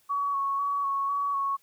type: tone with vibrato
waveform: sine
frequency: 1118 Hz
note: C#6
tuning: 14 cents sharp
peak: -25 dBFS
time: 0.09-1.57 s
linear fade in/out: 20 ms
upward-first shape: square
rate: 2 Hz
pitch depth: 19 cents each way
effects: white hiss -65 dBFS RMS until 1.62 s